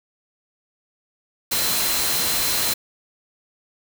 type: tone in noise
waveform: sine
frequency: 4091 Hz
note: C8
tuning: 40 cents flat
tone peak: -28 dBFS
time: 1.51-2.74 s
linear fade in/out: 10 ms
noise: white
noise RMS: -22 dBFS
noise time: 1.51-2.74 s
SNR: -9 dB
effects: none